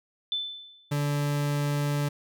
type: tone with exponential decay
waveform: sine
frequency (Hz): 3520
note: A7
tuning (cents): 0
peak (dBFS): -24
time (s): 0.32-0.97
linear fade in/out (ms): 1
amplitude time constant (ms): 140
type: tone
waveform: 40% pulse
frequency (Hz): 145.1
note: D3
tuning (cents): -21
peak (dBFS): -24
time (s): 0.91-2.09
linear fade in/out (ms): 10
effects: none